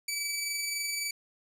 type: tone with amplitude modulation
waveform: 15% pulse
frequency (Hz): 2300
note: D7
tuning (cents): -37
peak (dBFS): -23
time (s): 0.08-1.11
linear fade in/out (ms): 5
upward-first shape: sine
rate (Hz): 23.6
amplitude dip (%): 30
effects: none